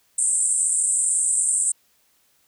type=band-pass noise; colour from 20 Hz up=pink; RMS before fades=-21 dBFS; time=0.18-1.72 s; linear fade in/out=5 ms; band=7900 to 9000 Hz; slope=96 dB/octave; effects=white hiss -63 dBFS RMS until 2.47 s